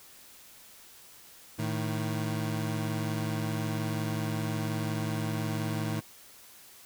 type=tone pair together; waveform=25% pulse; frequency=110 / 155.56 Hz; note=A2 / D#3; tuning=0 / 0 cents; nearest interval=tritone; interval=600 cents; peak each=-28 / -30 dBFS; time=1.58-6.01 s; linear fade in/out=20 ms; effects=white hiss -53 dBFS RMS until 6.85 s